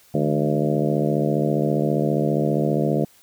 harmonic tone with a mistuned harmonic, 74.9 Hz, D2, 35 cents sharp, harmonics 2 / 3 / 4 / 5 / 6 / 7 / 8 / 9, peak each -23 / -25 / -26 / -27 / -28 / -28 / -29 / -30 dBFS, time 0.14-3.05 s, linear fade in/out 5 ms, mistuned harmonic 3, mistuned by -85 cents, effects white hiss -54 dBFS RMS until 3.22 s

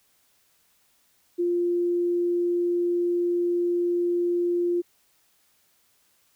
sine tone, 349.2 Hz, F4, in tune, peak -21 dBFS, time 1.38-4.82 s, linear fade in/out 20 ms, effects white hiss -65 dBFS RMS until 6.35 s

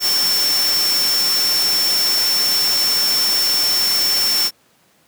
sine tone in noise, 5410 Hz, E8, 44 cents sharp, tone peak -15 dBFS, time 0-4.51 s, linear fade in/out 50 ms, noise white, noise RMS -22 dBFS, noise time 0-4.51 s, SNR +4 dB, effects pink hiss -56 dBFS RMS until 5.07 s + high-pass 150 Hz 12 dB/octave

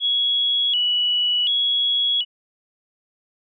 sine tone with vibrato, 3136 Hz, G7, in tune, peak -17 dBFS, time 0-2.25 s, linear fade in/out 50 ms, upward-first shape square, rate 0.68 Hz, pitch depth 110 cents each way, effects none

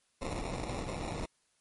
pink noise with sample-and-hold, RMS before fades -37 dBFS, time 0.21-1.26 s, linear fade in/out 10 ms, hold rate 1575 Hz, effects white hiss -73 dBFS RMS until 1.6 s + MP3 48 kbps

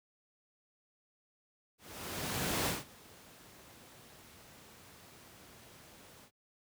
pink noise with ADSR envelope, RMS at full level -32 dBFS, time 1.78-6.31 s, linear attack 880 ms, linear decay 180 ms, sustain -24 dB, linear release 72 ms, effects high-pass 80 Hz 12 dB/octave

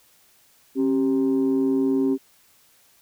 sine tone pair together, 269.5 / 390 Hz, C#4 / G4, -49 / -9 cents, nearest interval tritone, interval 640 cents, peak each -18 / -22 dBFS, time 0.75-2.18 s, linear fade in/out 50 ms, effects tanh soft clip ceiling -14 dBFS + white hiss -58 dBFS RMS until 3.01 s

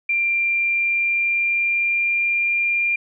sine tone with pitch glide, 2375 to 2394 Hz, D7 to D7, +19 to +33 cents, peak -17 dBFS, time 0.09-2.96 s, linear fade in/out 5 ms, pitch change +14 cents, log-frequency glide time 0.29-2.55 s, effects none

